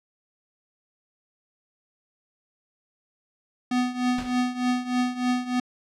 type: tone with tremolo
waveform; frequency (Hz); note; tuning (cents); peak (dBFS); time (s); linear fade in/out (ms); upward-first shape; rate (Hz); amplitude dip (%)
square; 248.9; B3; +14; -20; 3.71-5.6; 5; triangle; 3.3; 85
type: noise with exponential decay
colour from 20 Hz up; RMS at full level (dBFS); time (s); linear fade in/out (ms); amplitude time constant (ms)
pink; -33; 4.18-4.51; 1; 71
effects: low-pass 6000 Hz 12 dB/octave